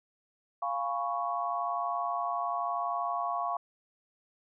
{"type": "chord", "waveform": "sine", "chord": "C# dominant seventh", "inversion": "first", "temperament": "equal", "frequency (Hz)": [698.5, 830.6, 987.8, 1108.7], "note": ["E#5", "G#5", "B5", "C#6"], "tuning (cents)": [0, 0, 0, 0], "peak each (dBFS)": [-33, -39, -38, -33], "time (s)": [0.62, 3.57], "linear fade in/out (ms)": 5, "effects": []}